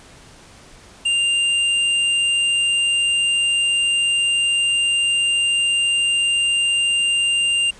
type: tone with hard clipping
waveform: sine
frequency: 2794 Hz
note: F7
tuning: in tune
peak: -17 dBFS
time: 1.05-7.71 s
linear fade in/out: 10 ms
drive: 13 dB
effects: pink hiss -45 dBFS RMS until 7.79 s + resampled to 22050 Hz